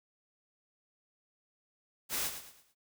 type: noise with echo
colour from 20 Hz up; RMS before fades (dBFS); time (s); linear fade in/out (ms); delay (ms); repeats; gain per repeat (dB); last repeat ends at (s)
white; -34; 2.09-2.31; 50; 110; 4; -9; 2.75
effects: noise-tail reverb RT60 0.1 s tail -24 dB re dry